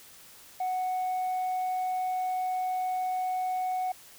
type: tone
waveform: sine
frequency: 740 Hz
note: F#5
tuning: in tune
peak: -25 dBFS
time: 0.6-3.92 s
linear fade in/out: 5 ms
effects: tanh soft clip ceiling -26 dBFS + white hiss -52 dBFS RMS until 4.18 s